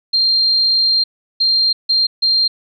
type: tone bursts at uneven times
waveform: sine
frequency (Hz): 4186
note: C8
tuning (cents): 0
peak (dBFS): -11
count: 4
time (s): 0.13-1.04 / 1.4-1.73 / 1.89-2.07 / 2.22-2.48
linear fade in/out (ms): 10
effects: none